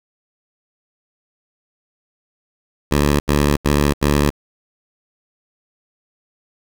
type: tone bursts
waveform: 10% pulse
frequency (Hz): 72.7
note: D2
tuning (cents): -17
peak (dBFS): -5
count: 4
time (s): 2.91-4.304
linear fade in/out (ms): 10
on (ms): 290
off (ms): 78
effects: none